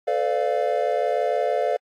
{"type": "chord", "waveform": "triangle", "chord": "B half-diminished seventh", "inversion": "third", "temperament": "equal with one note detuned", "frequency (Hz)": [440, 506.3, 587.3, 698.5], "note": ["A4", "B4", "D5", "F5"], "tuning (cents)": [0, 43, 0, 0], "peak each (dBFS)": [-25, -24, -23, -23], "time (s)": [0.07, 1.77], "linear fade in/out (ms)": 10, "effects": ["AAC 64 kbps"]}